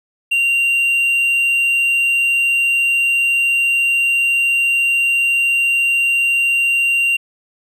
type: tone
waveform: triangle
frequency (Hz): 2767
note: F7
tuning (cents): -17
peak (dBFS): -11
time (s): 0.31-7.17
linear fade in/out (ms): 10
effects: none